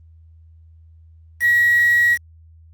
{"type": "tone with quantisation", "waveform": "sine", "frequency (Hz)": 1913, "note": "A#6", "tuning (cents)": 44, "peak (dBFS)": -12, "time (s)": [1.4, 2.18], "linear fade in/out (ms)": 50, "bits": 5, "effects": ["added 81 Hz sine -44 dBFS peak until 2.73 s", "Opus 32 kbps"]}